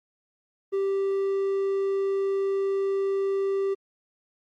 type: tone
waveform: triangle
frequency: 391.5 Hz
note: G4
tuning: 2 cents flat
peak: -21 dBFS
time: 0.72-3.75 s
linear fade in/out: 20 ms
effects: Opus 24 kbps